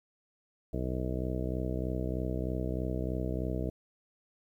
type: harmonic tone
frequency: 63.2 Hz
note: B1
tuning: 41 cents sharp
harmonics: 1 / 2 / 3 / 4 / 5 / 6 / 7 / 8 / 9 / 10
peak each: -35 / -37 / -39 / -42 / -39 / -45 / -41 / -45 / -48 / -43 dBFS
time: 0.73-3.7 s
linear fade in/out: 5 ms
effects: 11-bit